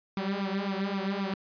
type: tone with flanger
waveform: sawtooth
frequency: 196 Hz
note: G3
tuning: in tune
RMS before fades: -31 dBFS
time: 0.17-1.34 s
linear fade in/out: 2 ms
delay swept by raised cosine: 0.81 to 4.61 ms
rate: 3.8 Hz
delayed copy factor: +0.8
effects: resampled to 11025 Hz